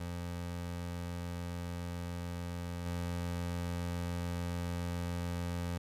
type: tone with level steps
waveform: 25% pulse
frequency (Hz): 87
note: F2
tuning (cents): -6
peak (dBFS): -34 / -31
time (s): 0-5.78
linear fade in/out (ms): 5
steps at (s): 2.86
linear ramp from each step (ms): 2
effects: resampled to 32000 Hz + 12-bit